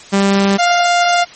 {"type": "tone pair in turn", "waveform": "sawtooth", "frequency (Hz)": [197.5, 700.6], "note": ["G3", "F5"], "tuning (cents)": [13, 5], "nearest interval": "octave + minor seventh", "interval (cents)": 2192, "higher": "second", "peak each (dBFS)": -6, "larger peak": "neither", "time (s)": [[0.12, 0.58], [0.58, 1.25]], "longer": "second", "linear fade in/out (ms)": 20, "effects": ["white hiss -37 dBFS RMS until 1.35 s", "MP3 32 kbps"]}